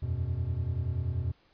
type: chord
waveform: triangle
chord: E suspended second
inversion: none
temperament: just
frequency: 82.41 / 92.71 / 123.61 Hz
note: E2 / F#2 / B2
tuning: 0 / +4 / +2 cents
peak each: -31 dBFS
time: 0.02-1.32 s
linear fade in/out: 10 ms
effects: pink hiss -65 dBFS RMS until 1.53 s + resampled to 11025 Hz

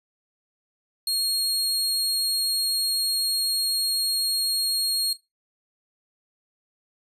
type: tone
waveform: sawtooth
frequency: 4272 Hz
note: C8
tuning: 35 cents sharp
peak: -20 dBFS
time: 1.07-5.13 s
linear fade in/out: 2 ms
effects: noise-tail reverb RT60 0.2 s tail -17 dB re dry + resampled to 32000 Hz

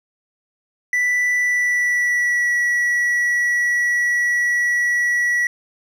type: tone with pitch glide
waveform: triangle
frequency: 1975.5 to 1937.1 Hz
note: B6 to B6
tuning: 0 to -34 cents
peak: -14 dBFS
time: 0.93-5.47 s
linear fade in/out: 2 ms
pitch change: -34 cents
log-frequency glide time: 1.37-2.53 s
effects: none

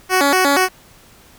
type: tone with vibrato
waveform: 10% pulse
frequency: 323.7 Hz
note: E4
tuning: 31 cents flat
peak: -4 dBFS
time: 0.09-0.69 s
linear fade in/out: 50 ms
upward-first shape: square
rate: 4.2 Hz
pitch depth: 240 cents each way
effects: pink hiss -47 dBFS RMS until 1.38 s

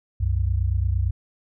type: tone pair together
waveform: sine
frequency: 65.41 / 94.14 Hz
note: C2 / F#2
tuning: 0 / +30 cents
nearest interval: tritone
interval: 630 cents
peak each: -22 dBFS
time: 0.2-1.11 s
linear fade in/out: 10 ms
effects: none

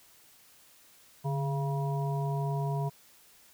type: harmonic tone with a mistuned harmonic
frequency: 137.5 Hz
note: C#3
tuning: 14 cents flat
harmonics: 1 / 3 / 5 / 7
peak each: -29 / -39 / -39 / -39 dBFS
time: 1.24-2.9 s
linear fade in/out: 20 ms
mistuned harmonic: 1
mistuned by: +75 cents
effects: white hiss -59 dBFS RMS until 3.53 s

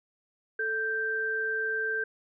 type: tone pair together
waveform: sine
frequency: 440 / 1568 Hz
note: A4 / G6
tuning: 0 / 0 cents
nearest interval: octave + minor seventh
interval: 2200 cents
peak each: -34 / -28 dBFS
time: 0.59-2.04 s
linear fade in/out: 5 ms
effects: none

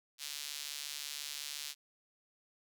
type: tone with high-pass filter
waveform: sawtooth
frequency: 145.7 Hz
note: D3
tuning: 13 cents flat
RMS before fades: -43 dBFS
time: 0.18-1.75 s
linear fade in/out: 50 ms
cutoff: 3900 Hz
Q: 1.2
effects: none

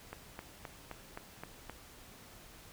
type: click train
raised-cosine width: 0.5 ms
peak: -27 dBFS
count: 7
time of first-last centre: 0.13-1.697 s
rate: 3.83 Hz
effects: pink hiss -55 dBFS RMS until 2.72 s

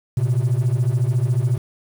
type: beating tone pair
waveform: triangle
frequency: 116.54 / 130.54 Hz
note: A#2 / C3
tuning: 0 / -4 cents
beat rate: 14 Hz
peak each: -16 dBFS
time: 0.17-1.58 s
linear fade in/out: 5 ms
effects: tanh soft clip ceiling -11 dBFS + 7-bit

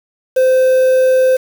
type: tone with quantisation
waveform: triangle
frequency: 517 Hz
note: C5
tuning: 21 cents flat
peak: -6 dBFS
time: 0.36-1.37 s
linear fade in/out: 10 ms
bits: 5
effects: none

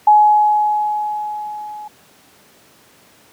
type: tone with level ramp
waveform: sine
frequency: 843 Hz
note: G#5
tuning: 26 cents sharp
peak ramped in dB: -5 to -29 dBFS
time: 0.07-1.88 s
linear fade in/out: 5 ms
effects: pink hiss -49 dBFS RMS until 3.32 s + high-pass 150 Hz 12 dB/octave

